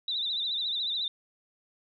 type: tone with vibrato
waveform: sine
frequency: 3754 Hz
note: A#7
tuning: 11 cents sharp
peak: -28 dBFS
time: 0.08-1.08 s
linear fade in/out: 2 ms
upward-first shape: sine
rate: 14 Hz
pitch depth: 100 cents each way
effects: none